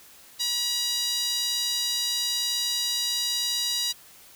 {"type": "tone with high-pass filter", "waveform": "sawtooth", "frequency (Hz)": 961, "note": "B5", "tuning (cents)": -48, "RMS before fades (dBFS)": -27, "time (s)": [0.39, 3.93], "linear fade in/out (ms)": 20, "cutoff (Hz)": 4200, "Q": 3.2, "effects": ["white hiss -51 dBFS RMS until 4.35 s"]}